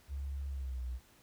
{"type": "tone with pitch glide", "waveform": "sine", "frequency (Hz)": [69.3, 62.1], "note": ["C#2", "B1"], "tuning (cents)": [0, 10], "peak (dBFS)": -36, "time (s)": [0.08, 1], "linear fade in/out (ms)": 50, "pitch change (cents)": -190, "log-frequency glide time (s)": [0.49, 0.82], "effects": ["pink hiss -64 dBFS RMS until 1.22 s"]}